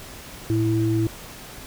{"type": "tone pair together", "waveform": "sine", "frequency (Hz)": [112.43, 329.6], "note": ["A2", "E4"], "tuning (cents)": [38, 0], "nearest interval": "octave + perfect fifth", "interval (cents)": 1862, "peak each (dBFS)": -21, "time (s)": [0.5, 1.07], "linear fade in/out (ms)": 0, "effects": ["pink hiss -40 dBFS RMS until 1.66 s"]}